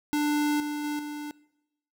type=tone with level steps; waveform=square; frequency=296 Hz; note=D4; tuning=14 cents sharp; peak=-24 / -31 / -29 / -35 dBFS; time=0.13-1.31 s; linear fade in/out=0 ms; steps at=0.6 / 0.84 / 0.99 s; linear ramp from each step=2 ms; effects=noise-tail reverb RT60 0.9 s tail -21 dB re dry